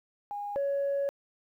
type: tone pair in turn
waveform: sine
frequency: 818 / 559.1 Hz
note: G#5 / C#5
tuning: -26 / +15 cents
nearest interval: perfect fifth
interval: 659 cents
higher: first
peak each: -33 / -25 dBFS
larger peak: second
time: 0.31-0.56 / 0.56-1.09 s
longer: second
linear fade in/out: 0 ms
effects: tanh soft clip ceiling -24 dBFS + 11-bit